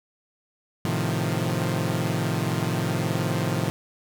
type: chord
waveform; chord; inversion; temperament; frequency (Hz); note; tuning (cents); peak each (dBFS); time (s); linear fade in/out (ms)
sawtooth; F dominant seventh; first; equal; 110 / 130.81 / 155.56 / 174.61; A2 / C3 / Eb3 / F3; 0 / 0 / 0 / 0; -25; 0.85-3.7; 0
effects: none